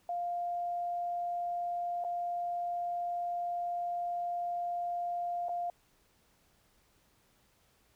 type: tone with dropouts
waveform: sine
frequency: 700 Hz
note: F5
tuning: 4 cents sharp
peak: -32 dBFS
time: 0.09-5.7 s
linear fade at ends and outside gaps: 2 ms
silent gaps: 2.04-2.047 / 5.485-5.492 s
effects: pink hiss -69 dBFS RMS until 7.95 s